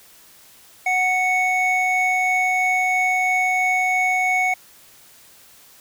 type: tone pair together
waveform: triangle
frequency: 740 / 2217 Hz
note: F#5 / C#7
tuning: 0 / 0 cents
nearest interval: octave + perfect fifth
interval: 1900 cents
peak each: -19 / -17 dBFS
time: 0.86-4.54 s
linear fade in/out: 5 ms
effects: white hiss -49 dBFS RMS until 5.8 s